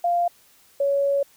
sine tone pair in turn, 696 / 559.8 Hz, F5 / C#5, -6 / +17 cents, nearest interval major third, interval 377 cents, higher first, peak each -18 dBFS, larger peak neither, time 0.04-0.28 / 0.8-1.23 s, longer second, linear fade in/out 5 ms, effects white hiss -56 dBFS RMS until 1.36 s

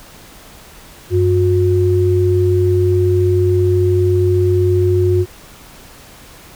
sine tone pair together, 95.6 / 360.9 Hz, G2 / F#4, -43 / -43 cents, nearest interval octave + major seventh, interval 2300 cents, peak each -13 dBFS, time 1.1-5.26 s, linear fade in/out 50 ms, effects pink hiss -40 dBFS RMS until 6.55 s

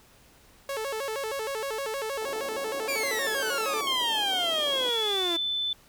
sawtooth tone with vibrato, 491.9 Hz, B4, 7 cents flat, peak -26 dBFS, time 0.69-3.81 s, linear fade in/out 2 ms, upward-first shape square, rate 6.4 Hz, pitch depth 200 cents each way
pink band-pass noise, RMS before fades -42 dBFS, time 2.21-4.9 s, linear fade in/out 10 ms, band 280 to 850 Hz, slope 24 dB/octave
sawtooth exponential sweep, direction down, 2415 to 329.6 Hz, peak -25 dBFS, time 2.88-5.37 s, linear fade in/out 10 ms
sine tone with pitch glide, 3170 to 3517 Hz, G7 to A7, +19 to -1 cents, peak -26 dBFS, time 3.87-5.73 s, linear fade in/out 2 ms, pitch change +180 cents, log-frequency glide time 4.45-5.25 s
effects pink hiss -57 dBFS RMS until 5.88 s

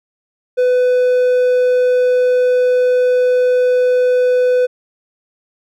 triangle tone, 499.9 Hz, B4, 21 cents sharp, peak -8 dBFS, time 0.57-4.67 s, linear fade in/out 20 ms, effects none

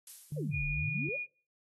violet noise with exponential decay, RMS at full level -41 dBFS, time 0.07-0.76 s, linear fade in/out 2 ms, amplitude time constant 150 ms
sine tone with vibrato, 147.2 Hz, D3, 4 cents sharp, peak -34 dBFS, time 0.32-1.09 s, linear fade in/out 2 ms, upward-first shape sine, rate 2.4 Hz, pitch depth 50 cents each way
sine exponential two-way sweep, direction down then up, 618 to 32.4 to 618 Hz, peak -36 dBFS, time 0.36-1.17 s, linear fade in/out 20 ms, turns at 0.66 s
sine tone, 2444 Hz, D#7, 32 cents flat, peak -33 dBFS, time 0.51-1.27 s, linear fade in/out 50 ms
effects noise-tail reverb RT60 0.4 s tail -21 dB re dry + AAC 32 kbps

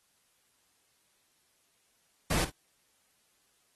pink noise with echo, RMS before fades -30 dBFS, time 2.3-2.45 s, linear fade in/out 10 ms, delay 53 ms, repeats 1, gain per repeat -14 dB, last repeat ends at 2.503 s, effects white hiss -71 dBFS RMS until 3.75 s + AAC 32 kbps

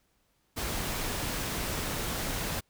pink noise, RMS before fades -33 dBFS, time 0.56-2.61 s, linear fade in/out 20 ms, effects pink hiss -72 dBFS RMS until 2.69 s

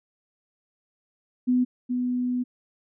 sine tone pair in turn, 250 / 248.3 Hz, B3 / B3, +21 / +9 cents, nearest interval unison, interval 12 cents, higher first, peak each -18 / -23 dBFS, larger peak first, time 1.47-1.65 / 1.89-2.44 s, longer second, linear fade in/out 20 ms, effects none

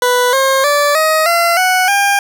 20% pulse tone with pitch steps, 493.9 / 535.5 / 580.6 / 629.5 / 682.5 / 740 / 802.3 Hz, B4 / C5 / D5 / D#5 / F5 / F#5 / G5, 0 / +40 / -20 / +20 / -40 / 0 / +40 cents, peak -5 dBFS, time 0.02-2.19 s, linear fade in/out 2 ms, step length 310 ms, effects none

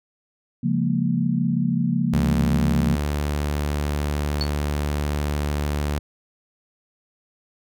sine chord, Bb minor seventh, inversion first, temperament equal, 138.59 / 174.61 / 207.7 / 233.1 Hz, Db3 / F3 / Ab3 / Bb3, 0 / 0 / 0 / 0 cents, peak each -25 / -23 / -28 / -23 dBFS, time 0.63-2.96 s, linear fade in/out 10 ms
sawtooth tone, 73.42 Hz, D2, in tune, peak -18 dBFS, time 2.13-5.99 s, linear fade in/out 5 ms
sine tone with exponential decay, 4435 Hz, C#8, in tune, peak -20 dBFS, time 4.41-4.51 s, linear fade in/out 0 ms, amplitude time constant 20 ms
effects none

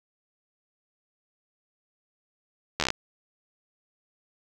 slowing click train, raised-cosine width 0.2 ms, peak -7 dBFS, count 8, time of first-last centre 2.8-2.904 s, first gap 12 ms, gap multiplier 1.07, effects none

